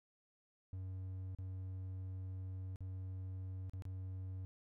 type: tone with dropouts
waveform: triangle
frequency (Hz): 93.7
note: F#2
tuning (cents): +22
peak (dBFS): -40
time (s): 0.73-4.45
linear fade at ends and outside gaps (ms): 0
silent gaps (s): 1.349-1.386 / 2.759-2.806 / 3.696-3.735 / 3.822-3.853
effects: none